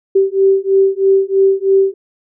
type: beating tone pair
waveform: sine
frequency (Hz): 386.6 / 389.7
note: G4 / G4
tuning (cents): -24 / -10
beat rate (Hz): 3.1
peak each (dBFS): -12 / -12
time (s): 0.15-1.94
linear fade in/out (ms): 10
effects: none